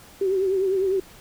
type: tone with vibrato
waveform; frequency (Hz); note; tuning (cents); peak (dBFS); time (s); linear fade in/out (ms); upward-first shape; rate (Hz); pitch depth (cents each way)
sine; 382.7; G4; -42; -19; 0.21-1; 5; triangle; 9.9; 74
effects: pink hiss -48 dBFS RMS until 1.2 s